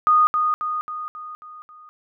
sine tone with echo, 1234 Hz, D#6, 15 cents flat, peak -12 dBFS, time 0.07-0.27 s, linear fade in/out 0 ms, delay 270 ms, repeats 6, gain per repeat -5 dB, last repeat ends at 1.89 s, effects none

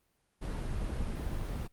brown noise, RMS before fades -35 dBFS, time 0.41-1.68 s, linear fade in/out 20 ms, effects pink hiss -75 dBFS RMS until 1.72 s + Opus 32 kbps

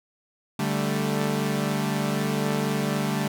sawtooth chord, D suspended fourth, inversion none, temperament equal with one note detuned, 146.41 / 196 / 220 Hz, D3 / G3 / A3, -5 / 0 / 0 cents, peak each -24 dBFS, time 0.59-3.28 s, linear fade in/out 5 ms, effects none

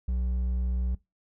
sine tone with hard clipping, 61.74 Hz, B1, in tune, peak -27 dBFS, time 0.08-0.95 s, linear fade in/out 5 ms, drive 5 dB, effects noise-tail reverb RT60 0.2 s tail -20 dB re dry

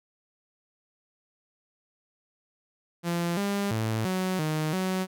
sawtooth tone with pitch steps, 171.6 / 200.8 / 110.9 / 186 / 155.1 / 186.9 Hz, F3 / G3 / A2 / F#3 / D#3 / F#3, -30 / +42 / +14 / +9 / -5 / +18 cents, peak -22 dBFS, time 3.03-5.07 s, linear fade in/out 50 ms, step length 340 ms, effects none

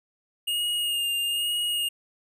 square tone with vibrato, 2843 Hz, F7, 30 cents sharp, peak -25 dBFS, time 0.47-1.89 s, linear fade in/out 10 ms, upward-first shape sine, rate 1.1 Hz, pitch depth 25 cents each way, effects none

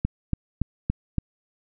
click train, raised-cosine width 5 ms, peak -10 dBFS, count 5, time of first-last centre 0.05-1.183 s, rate 3.53 Hz, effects none

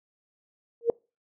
sine tone with exponential growth, 466.2 Hz, A#4, in tune, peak -14 dBFS, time 0.81-0.9 s, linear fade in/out 1 ms, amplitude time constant 18 ms, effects noise-tail reverb RT60 0.3 s tail -26 dB re dry

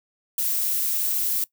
violet noise, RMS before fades -24 dBFS, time 0.38-1.44 s, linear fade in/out 2 ms, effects noise-tail reverb RT60 0.1 s tail -20 dB re dry

